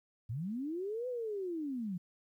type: linear two-way sweep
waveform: sine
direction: up then down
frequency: 100 to 510 to 168.3 Hz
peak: -35 dBFS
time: 0.29-1.98 s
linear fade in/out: 10 ms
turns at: 1.08 s
effects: 12-bit